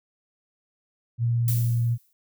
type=tone with vibrato; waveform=sine; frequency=117.9 Hz; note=A#2; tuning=20 cents sharp; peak=-20 dBFS; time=1.18-1.98 s; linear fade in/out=50 ms; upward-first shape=sine; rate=18 Hz; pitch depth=10 cents each way
type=noise with exponential decay; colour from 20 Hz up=violet; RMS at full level=-28 dBFS; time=1.48-2.13 s; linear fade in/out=1 ms; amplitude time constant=140 ms
effects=none